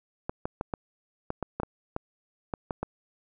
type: clicks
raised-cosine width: 1 ms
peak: -16 dBFS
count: 12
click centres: 0.295 / 0.455 / 0.611 / 0.738 / 1.304 / 1.427 / 1.6 / 1.633 / 1.964 / 2.538 / 2.708 / 2.83 s
effects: none